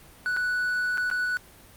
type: tone with dropouts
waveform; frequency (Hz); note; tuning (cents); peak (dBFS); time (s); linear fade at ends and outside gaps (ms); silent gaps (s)
triangle; 1480; F#6; 0; -22; 0.26-1.37; 0; 0.365-0.37 / 0.974-0.98 / 1.101-1.113
effects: pink hiss -51 dBFS RMS until 1.76 s + Opus 32 kbps